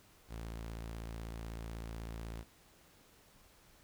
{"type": "tone", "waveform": "sawtooth", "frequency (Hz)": 56.1, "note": "A1", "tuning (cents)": 34, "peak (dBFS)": -38, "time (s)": [0.28, 2.45], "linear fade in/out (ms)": 50, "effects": ["pink hiss -64 dBFS RMS until 3.83 s"]}